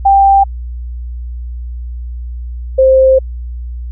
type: tone pair in turn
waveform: sine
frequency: 788 / 525.9 Hz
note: G5 / C5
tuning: +9 / +9 cents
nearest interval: perfect fifth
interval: 700 cents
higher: first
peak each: -4 dBFS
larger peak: neither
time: 0.05-0.44 / 2.78-3.19 s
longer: second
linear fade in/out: 10 ms
effects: added 60 Hz sine -20 dBFS peak until 3.91 s